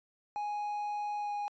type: tone with pitch glide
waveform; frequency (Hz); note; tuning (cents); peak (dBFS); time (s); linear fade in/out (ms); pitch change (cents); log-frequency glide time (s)
triangle; 830.6 to 823.9; G#5 to G#5; 0 to -14; -31; 0.36-1.48; 0; -14; 1.18-1.33
effects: resampled to 16000 Hz